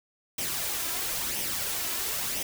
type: noise with flanger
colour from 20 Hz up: white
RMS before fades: -31 dBFS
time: 0.38-2.43 s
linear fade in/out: 5 ms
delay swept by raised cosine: 0.34 to 3.04 ms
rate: 0.99 Hz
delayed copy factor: +0.5
effects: none